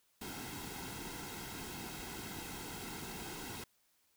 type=noise with comb filter; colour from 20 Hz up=pink; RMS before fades=-45 dBFS; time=0.21-3.64 s; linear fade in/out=5 ms; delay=1.7 ms; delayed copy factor=-0.65; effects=white hiss -74 dBFS RMS until 4.16 s